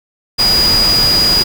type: tone in noise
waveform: sine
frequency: 4900 Hz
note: D#8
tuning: 27 cents flat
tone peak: -9 dBFS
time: 0.38-1.44 s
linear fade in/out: 20 ms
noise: pink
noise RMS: -18 dBFS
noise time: 0.38-1.44 s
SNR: +6 dB
effects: none